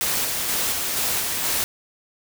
white noise with tremolo, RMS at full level -23 dBFS, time 0.01-1.64 s, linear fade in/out 0 ms, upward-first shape square, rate 2.1 Hz, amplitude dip 25%, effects none

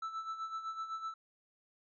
triangle tone with tremolo, 1319 Hz, E6, 1 cent sharp, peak -34 dBFS, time 0.02-1.14 s, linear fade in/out 5 ms, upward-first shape sine, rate 7.9 Hz, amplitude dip 65%, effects resampled to 16000 Hz

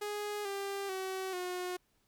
sawtooth tone with pitch steps, 415.3 / 396.5 / 378.6 / 361.5 Hz, G#4 / G4 / F#4 / F#4, 0 / +20 / +40 / -40 cents, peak -32 dBFS, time 0.01-1.77 s, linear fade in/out 10 ms, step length 440 ms, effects pink hiss -74 dBFS RMS until 2.07 s

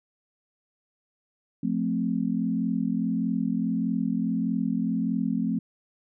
sine chord, F major, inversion none, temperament equal with one note detuned, 176.75 / 220 / 261.6 Hz, F3 / A3 / C4, +21 / 0 / 0 cents, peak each -29 / -27 / -28 dBFS, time 1.63-5.59 s, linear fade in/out 5 ms, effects none

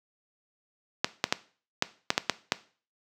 clicks, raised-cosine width 0.2 ms, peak -4 dBFS, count 8, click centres 1.045 / 1.241 / 1.325 / 1.824 / 2.104 / 2.179 / 2.297 / 2.521 s, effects noise-tail reverb RT60 0.4 s tail -17 dB re dry + high-pass 150 Hz 12 dB/octave

